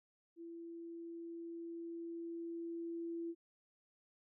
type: tone with level ramp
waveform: sine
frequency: 335.9 Hz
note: E4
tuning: 33 cents sharp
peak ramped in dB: -47 to -39 dBFS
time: 0.36-3.35 s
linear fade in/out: 50 ms
effects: none